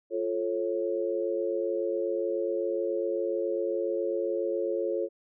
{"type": "chord", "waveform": "sine", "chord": "F augmented", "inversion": "none", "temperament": "just", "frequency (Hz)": [349.2, 436.5, 545.7], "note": ["F4", "A4", "C#5"], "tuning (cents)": [0, -14, -27], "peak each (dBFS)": -31, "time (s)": [0.1, 5.09], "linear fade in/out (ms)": 50, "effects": []}